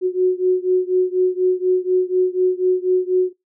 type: beating tone pair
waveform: sine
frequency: 365.9 / 370 Hz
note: F#4 / F#4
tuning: -19 / 0 cents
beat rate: 4.1 Hz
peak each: -17 / -18 dBFS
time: 0.01-3.33 s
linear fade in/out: 50 ms
effects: noise-tail reverb RT60 0.2 s tail -24 dB re dry